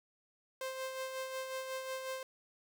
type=tone with tremolo; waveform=sawtooth; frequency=524 Hz; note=C5; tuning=2 cents sharp; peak=-33 dBFS; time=0.61-2.23 s; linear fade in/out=2 ms; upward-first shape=sine; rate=5.5 Hz; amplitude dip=45%; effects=none